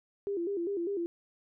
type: tone with vibrato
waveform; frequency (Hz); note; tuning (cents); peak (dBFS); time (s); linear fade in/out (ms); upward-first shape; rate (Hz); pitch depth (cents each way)
sine; 370; F#4; 0; -30; 0.27-1.06; 0; square; 5; 140
effects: none